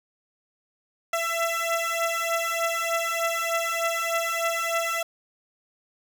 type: beating tone pair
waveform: 15% pulse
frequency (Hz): 667 / 670.3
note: E5 / E5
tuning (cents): +20 / +29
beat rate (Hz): 3.3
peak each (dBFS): -21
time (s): 1.13-5.03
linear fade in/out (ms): 5
effects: none